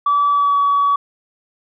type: tone with pitch glide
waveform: sine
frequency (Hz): 1151 to 1135.2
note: D6 to C#6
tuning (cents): -35 to +41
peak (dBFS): -11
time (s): 0.06-0.96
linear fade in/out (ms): 5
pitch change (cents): -24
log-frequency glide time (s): 0.3-0.58
effects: tanh soft clip ceiling -8 dBFS